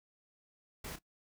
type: noise with echo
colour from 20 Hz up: pink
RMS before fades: -44 dBFS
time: 0.84-0.96 s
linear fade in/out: 5 ms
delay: 29 ms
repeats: 1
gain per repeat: -11 dB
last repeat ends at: 0.989 s
effects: noise-tail reverb RT60 0.1 s tail -19 dB re dry